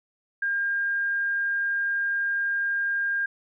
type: tone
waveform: sine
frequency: 1608 Hz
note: G6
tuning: 44 cents sharp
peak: -23 dBFS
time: 0.42-3.26 s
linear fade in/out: 5 ms
effects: none